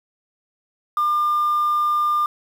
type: tone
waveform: sine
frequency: 1200 Hz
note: D6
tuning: 37 cents sharp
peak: -15 dBFS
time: 0.97-2.26 s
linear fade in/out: 2 ms
effects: tanh soft clip ceiling -14 dBFS + 7-bit